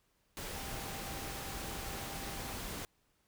sine tone in noise, 789 Hz, G5, 11 cents sharp, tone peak -50 dBFS, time 0.56-2.56 s, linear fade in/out 0 ms, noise pink, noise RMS -42 dBFS, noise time 0.37-2.85 s, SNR -11 dB, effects pink hiss -75 dBFS RMS until 3.27 s

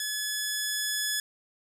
10% pulse tone with level ramp, 1708 Hz, G#6, 48 cents sharp, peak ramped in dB -21 to -18 dBFS, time 0-1.2 s, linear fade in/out 2 ms, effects none

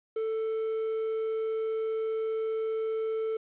triangle tone, 442.5 Hz, A4, 10 cents sharp, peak -26 dBFS, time 0.16-3.37 s, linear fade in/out 5 ms, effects resampled to 8000 Hz + 10-bit

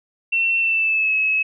sine tone with pitch glide, 2704 to 2576 Hz, E7 to E7, +43 to -41 cents, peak -16 dBFS, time 0.32-1.43 s, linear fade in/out 10 ms, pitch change -84 cents, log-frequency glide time 0.57-1.14 s, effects none

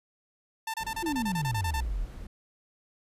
sawtooth tone bursts, 891 Hz, A5, 22 cents sharp, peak -27 dBFS, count 12, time 0.67-1.806 s, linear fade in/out 5 ms, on 69 ms, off 28 ms
brown noise, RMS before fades -43 dBFS, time 0.8-2.27 s, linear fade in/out 5 ms
sine exponential sweep, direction down, 360 to 36 Hz, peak -28 dBFS, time 1.02-2.06 s, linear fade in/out 20 ms
effects resampled to 32000 Hz

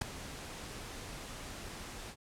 pink noise with ADSR envelope, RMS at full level -30 dBFS, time 0.01-2.16 s, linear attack 9 ms, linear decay 4 ms, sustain -15 dB, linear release 67 ms, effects low-pass 10000 Hz 12 dB/octave

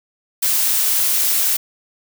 blue noise, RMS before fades -17 dBFS, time 0.42-1.57 s, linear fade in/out 10 ms, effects none

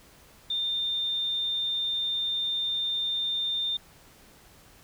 sine tone, 3610 Hz, A7, 44 cents sharp, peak -26 dBFS, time 0.5-3.77 s, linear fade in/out 5 ms, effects pink hiss -55 dBFS RMS until 4.83 s

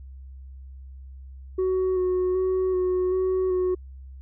sine tone with vibrato, 370 Hz, F#4, in tune, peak -18 dBFS, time 1.58-3.75 s, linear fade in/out 10 ms, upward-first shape square, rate 1.3 Hz, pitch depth 16 cents each way, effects tanh soft clip ceiling -20 dBFS + added 66 Hz sine -39 dBFS peak until 4.21 s

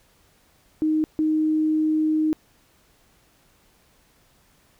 sine tone bursts at uneven times, 311.1 Hz, D#4, in tune, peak -18 dBFS, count 2, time 0.82-1.04 / 1.19-2.33 s, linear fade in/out 0 ms, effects pink hiss -60 dBFS RMS until 4.79 s

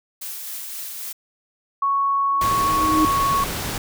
blue noise with tremolo, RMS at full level -31 dBFS, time 0.21-1.13 s, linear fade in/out 10 ms, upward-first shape sine, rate 3.8 Hz, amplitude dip 25%
sine tone, 1108.7 Hz, C#6, in tune, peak -17 dBFS, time 1.82-3.44 s, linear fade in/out 5 ms
sine tone with exponential growth, 311.1 Hz, D#4, in tune, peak -14 dBFS, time 2.31-3.05 s, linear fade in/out 2 ms, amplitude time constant 160 ms
pink noise, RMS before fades -27 dBFS, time 2.41-3.78 s, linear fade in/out 2 ms
effects none

